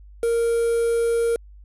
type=tone with quantisation; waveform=triangle; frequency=464.9 Hz; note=A#4; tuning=5 cents flat; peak=-16 dBFS; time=0.23-1.36 s; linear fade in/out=2 ms; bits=6; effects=added 50 Hz sine -42 dBFS peak until 1.64 s + resampled to 32000 Hz